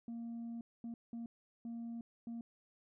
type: tone bursts at uneven times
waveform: sine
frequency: 232.7 Hz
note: A#3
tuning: 3 cents flat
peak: -39 dBFS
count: 5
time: 0.08-0.61 / 0.84-0.94 / 1.13-1.26 / 1.65-2.01 / 2.27-2.41 s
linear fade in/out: 2 ms
effects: tanh soft clip ceiling -40 dBFS